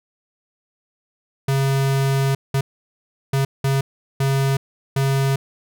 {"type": "tone bursts at uneven times", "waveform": "square", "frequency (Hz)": 136.2, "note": "C#3", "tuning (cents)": -30, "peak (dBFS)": -17, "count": 6, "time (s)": [[1.48, 2.35], [2.54, 2.61], [3.33, 3.45], [3.64, 3.81], [4.2, 4.57], [4.96, 5.36]], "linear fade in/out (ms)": 5, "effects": []}